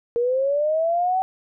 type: linear sweep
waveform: sine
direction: up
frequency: 466 to 764 Hz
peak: -18 dBFS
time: 0.16-1.22 s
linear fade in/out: 0 ms
effects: none